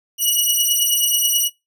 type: beating tone pair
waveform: 10% pulse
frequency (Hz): 2911 / 2920.3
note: F#7 / F#7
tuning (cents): -29 / -23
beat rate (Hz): 9.3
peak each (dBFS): -10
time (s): 0.18-1.5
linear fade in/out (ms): 50
effects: noise-tail reverb RT60 0.2 s tail -22 dB re dry